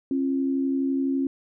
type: tone pair together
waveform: sine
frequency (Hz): 270 / 341.9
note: C#4 / F4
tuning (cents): -45 / -37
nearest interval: major third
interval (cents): 408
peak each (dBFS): -22 / -31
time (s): 0.11-1.27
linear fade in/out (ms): 2
effects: none